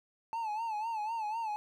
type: tone with vibrato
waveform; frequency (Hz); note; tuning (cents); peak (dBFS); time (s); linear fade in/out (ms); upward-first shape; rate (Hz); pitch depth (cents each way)
triangle; 880; A5; 0; -31; 0.33-1.56; 0; sine; 4; 92
effects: none